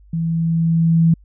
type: tone with level ramp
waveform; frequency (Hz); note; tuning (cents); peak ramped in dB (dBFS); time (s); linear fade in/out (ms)
sine; 164.81; E3; 0; -18 to -9; 0.13-1.14; 5
effects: added 50 Hz sine -44 dBFS peak until 1.24 s